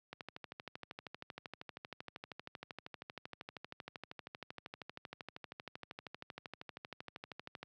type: click train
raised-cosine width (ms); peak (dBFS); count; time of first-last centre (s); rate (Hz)
0.3; -29; 97; 0.13-7.63; 12.8
effects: high-pass 100 Hz 12 dB/octave